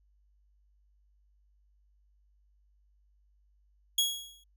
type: tone with exponential decay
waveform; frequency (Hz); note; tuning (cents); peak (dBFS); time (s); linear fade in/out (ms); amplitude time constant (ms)
sawtooth; 3322; G#7; 0; -19; 3.98-4.44; 5; 100
effects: added 50 Hz sine -64 dBFS peak until 4.56 s